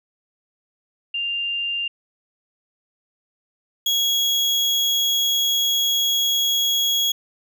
sine / 35% pulse tone pair in turn, 2794 / 3323 Hz, F7 / G#7, 0 / 0 cents, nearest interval minor third, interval 300 cents, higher second, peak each -22 / -16 dBFS, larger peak second, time 1.14-1.88 / 3.86-7.12 s, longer second, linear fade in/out 5 ms, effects none

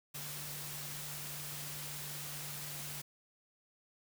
sine tone in noise, 146.83 Hz, D3, in tune, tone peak -49 dBFS, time 0.14-3.02 s, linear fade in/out 10 ms, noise white, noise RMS -44 dBFS, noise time 0.14-3.02 s, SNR -8 dB, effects none

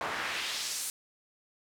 pink noise with band-pass filter sweep, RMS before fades -35 dBFS, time 0.01-0.9 s, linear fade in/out 0 ms, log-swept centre 990 to 10000 Hz, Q 1.2, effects none

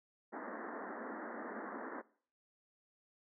pink band-pass noise, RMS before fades -45 dBFS, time 0.32-2.02 s, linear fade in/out 20 ms, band 210 to 1900 Hz, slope 96 dB/octave, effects noise-tail reverb RT60 0.5 s tail -21 dB re dry

